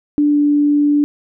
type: tone with pitch glide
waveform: sine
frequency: 293.7 to 292 Hz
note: D4 to D4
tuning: 0 to -10 cents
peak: -10 dBFS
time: 0.18-1.04 s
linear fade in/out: 0 ms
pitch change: -10 cents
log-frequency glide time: 0.3-0.37 s
effects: none